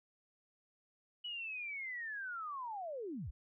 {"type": "linear sweep", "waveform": "sine", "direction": "down", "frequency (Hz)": [2960, 41.2], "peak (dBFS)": -40, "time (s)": [1.24, 3.31], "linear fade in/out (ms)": 10, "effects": []}